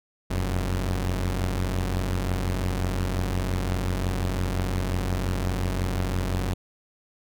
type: tone pair together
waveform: sawtooth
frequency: 43.4 / 92.5 Hz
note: F1 / F#2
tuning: -10 / 0 cents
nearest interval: octave + minor second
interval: 1310 cents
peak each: -23 dBFS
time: 0.3-6.54 s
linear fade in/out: 10 ms
effects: none